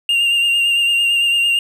triangle tone with vibrato, 2794 Hz, F7, in tune, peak -11 dBFS, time 0.09-1.59 s, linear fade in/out 2 ms, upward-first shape sine, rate 8.9 Hz, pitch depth 25 cents each way, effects none

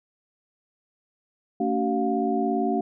sine tone cluster, 225.3 / 283.2 / 379.9 / 709 Hz, A3 / C#4 / F#4 / F5, +41 / +37 / +46 / +26 cents, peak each -27 dBFS, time 1.6-2.81 s, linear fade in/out 5 ms, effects none

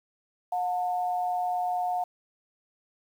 sine tone pair together, 720 / 895.5 Hz, F#5 / A5, -47 / +30 cents, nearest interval major third, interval 377 cents, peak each -26 / -35 dBFS, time 0.52-2.04 s, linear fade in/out 5 ms, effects 9-bit

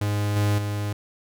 45% pulse tone with level steps, 103.3 Hz, G#2, 9 cents flat, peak -22 / -19 / -25 dBFS, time 0.01-0.93 s, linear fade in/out 5 ms, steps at 0.36 / 0.58 s, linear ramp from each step 5 ms, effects none

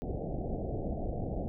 pink low-pass noise, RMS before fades -35 dBFS, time 0.02-1.48 s, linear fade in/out 0 ms, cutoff 760 Hz, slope 96 dB/octave, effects none

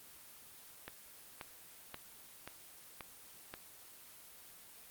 click train, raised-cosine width 0.3 ms, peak -27 dBFS, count 6, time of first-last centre 0.88-3.54 s, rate 1.88 Hz, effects white hiss -56 dBFS RMS until 4.9 s + Opus 24 kbps

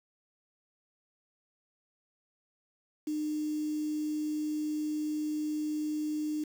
sine tone with quantisation, 303.8 Hz, D#4, 41 cents flat, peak -30 dBFS, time 3.07-6.44 s, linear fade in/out 5 ms, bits 8, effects none

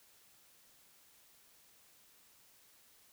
silence, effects white hiss -65 dBFS RMS until 3.12 s

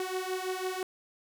sawtooth beating tone pair, 369 / 375 Hz, F#4 / F#4, -5 / +23 cents, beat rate 6 Hz, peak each -31 dBFS, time 0-0.83 s, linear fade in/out 2 ms, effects none

